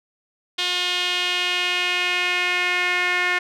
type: tone with band-pass filter sweep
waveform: sawtooth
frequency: 358.4 Hz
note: F4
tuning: 45 cents sharp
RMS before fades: -22 dBFS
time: 0.58-3.39 s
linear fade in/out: 10 ms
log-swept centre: 3400 to 2000 Hz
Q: 3
effects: none